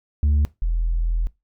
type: tone pair in turn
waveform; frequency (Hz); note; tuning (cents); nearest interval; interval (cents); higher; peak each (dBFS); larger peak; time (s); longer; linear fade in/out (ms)
sine; 73.4 / 41.49; D2 / E1; 0 / +12; minor seventh; 988; first; -12 / -17; first; 0.23-0.45 / 0.62-1.27; second; 0
effects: noise-tail reverb RT60 0.2 s tail -21 dB re dry + tanh soft clip ceiling -14 dBFS